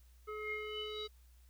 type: tone with low-pass filter sweep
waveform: square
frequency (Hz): 426.3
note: G#4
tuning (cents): +45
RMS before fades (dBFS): -42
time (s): 0.27-1.08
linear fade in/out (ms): 20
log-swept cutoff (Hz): 1600 to 4200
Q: 9.9
effects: added 61 Hz sine -59 dBFS peak until 1.49 s + white hiss -72 dBFS RMS until 1.49 s